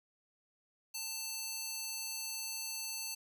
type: tone with high-pass filter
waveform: square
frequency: 889 Hz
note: A5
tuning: 18 cents sharp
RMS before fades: -41 dBFS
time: 0.94-3.15 s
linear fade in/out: 10 ms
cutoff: 4700 Hz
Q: 0.9
effects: none

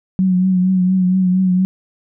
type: tone with vibrato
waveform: sine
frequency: 185 Hz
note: F#3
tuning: in tune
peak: -11 dBFS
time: 0.19-1.65 s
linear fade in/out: 0 ms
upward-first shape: triangle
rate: 4.3 Hz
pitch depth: 45 cents each way
effects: none

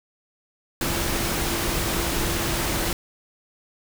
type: tone in noise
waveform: sine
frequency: 339.6 Hz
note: F4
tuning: 48 cents flat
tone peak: -33 dBFS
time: 0.81-2.93 s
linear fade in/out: 2 ms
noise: pink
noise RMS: -25 dBFS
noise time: 0.81-2.93 s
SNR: -11 dB
effects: none

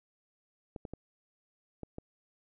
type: clicks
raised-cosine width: 2 ms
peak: -27 dBFS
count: 5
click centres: 0.762 / 0.852 / 0.936 / 1.833 / 1.984 s
effects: none

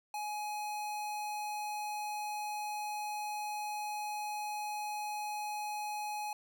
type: tone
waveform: square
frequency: 840 Hz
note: G#5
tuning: 19 cents sharp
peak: -37 dBFS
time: 0.14-6.33 s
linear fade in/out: 2 ms
effects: 13-bit

